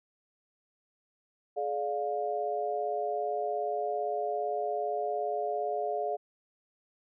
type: chord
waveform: sine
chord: D diminished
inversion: second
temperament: just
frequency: 422.9 / 587.3 / 704.8 Hz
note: Ab4 / D5 / F5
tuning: +31 / 0 / +16 cents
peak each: -34 / -35 / -32 dBFS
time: 1.56-6.17 s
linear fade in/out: 20 ms
effects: none